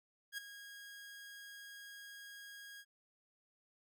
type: tone with ADSR envelope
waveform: sawtooth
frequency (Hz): 1638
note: G#6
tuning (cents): -24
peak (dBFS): -35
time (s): 0.32-2.85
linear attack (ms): 58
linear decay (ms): 9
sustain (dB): -12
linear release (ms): 54
effects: none